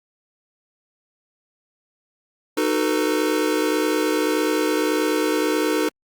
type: chord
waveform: square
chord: B dominant seventh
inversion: first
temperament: just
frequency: 308.7 / 370.4 / 444.5 / 493.9 Hz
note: D#4 / F#4 / A4 / B4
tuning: -14 / +2 / +18 / 0 cents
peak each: -23 / -27 / -25 / -27 dBFS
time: 2.57-5.89 s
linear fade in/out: 5 ms
effects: Opus 48 kbps